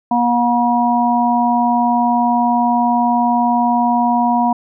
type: harmonic tone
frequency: 240 Hz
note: B3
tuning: 49 cents flat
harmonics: 1 / 3 / 4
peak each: -16 / -16 / -16 dBFS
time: 0.11-4.53 s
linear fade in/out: 5 ms
effects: none